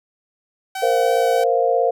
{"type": "tone with vibrato", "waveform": "sawtooth", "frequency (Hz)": 762, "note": "G5", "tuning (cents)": -49, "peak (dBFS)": -21, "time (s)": [0.75, 1.44], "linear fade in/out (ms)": 5, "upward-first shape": "triangle", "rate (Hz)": 3.2, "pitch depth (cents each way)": 13}
{"type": "chord", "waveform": "sine", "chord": "Bb suspended second", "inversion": "none", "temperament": "equal", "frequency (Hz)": [466.2, 523.3, 698.5], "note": ["Bb4", "C5", "F5"], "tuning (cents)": [0, 0, 0], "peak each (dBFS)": -19, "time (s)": [0.82, 1.91], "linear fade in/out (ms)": 10}
{"effects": []}